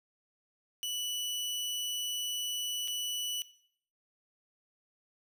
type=tone with dropouts; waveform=sawtooth; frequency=2960 Hz; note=F#7; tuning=in tune; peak=-30 dBFS; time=0.83-3.42 s; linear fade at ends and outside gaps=0 ms; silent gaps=2.876-2.881 s; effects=noise-tail reverb RT60 0.6 s tail -17 dB re dry